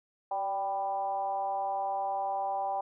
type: tone with frequency modulation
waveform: sine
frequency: 784 Hz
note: G5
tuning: in tune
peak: -29 dBFS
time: 0.31-2.81 s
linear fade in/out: 5 ms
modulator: 202 Hz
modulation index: 0.77
effects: none